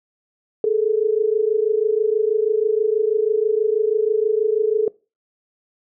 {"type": "tone pair together", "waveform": "sine", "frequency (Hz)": [421, 447.2], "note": ["G#4", "A4"], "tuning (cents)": [24, 28], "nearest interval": "minor second", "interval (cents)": 104, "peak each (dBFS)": -18, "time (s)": [0.64, 4.88], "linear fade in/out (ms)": 2, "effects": ["noise-tail reverb RT60 0.3 s tail -22 dB re dry"]}